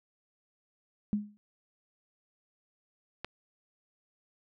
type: tone with exponential decay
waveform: sine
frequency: 207.7 Hz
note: G#3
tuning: in tune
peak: -23 dBFS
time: 1.13-1.37 s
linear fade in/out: 0 ms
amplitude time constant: 51 ms
type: click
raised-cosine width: 0.3 ms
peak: -20 dBFS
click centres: 3.246 s
effects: none